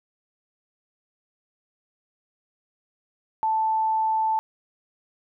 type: tone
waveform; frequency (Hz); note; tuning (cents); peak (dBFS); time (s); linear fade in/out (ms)
sine; 880; A5; 0; -20; 3.43-4.39; 0
effects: none